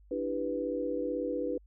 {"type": "chord", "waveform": "sine", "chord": "E minor seventh", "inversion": "third", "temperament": "equal", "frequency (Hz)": [293.7, 329.6, 392, 493.9], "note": ["D4", "E4", "G4", "B4"], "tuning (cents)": [0, 0, 0, 0], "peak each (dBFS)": [-36, -38, -38, -33], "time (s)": [0.11, 1.58], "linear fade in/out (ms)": 5, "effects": ["added 50 Hz sine -55 dBFS peak until 1.66 s"]}